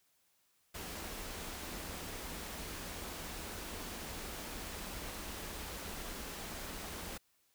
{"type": "band-stop noise", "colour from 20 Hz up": "pink", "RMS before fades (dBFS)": -44, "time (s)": [0.74, 7.18], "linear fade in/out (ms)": 10, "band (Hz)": [100, 150], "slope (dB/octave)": 96, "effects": ["white hiss -74 dBFS RMS until 7.54 s"]}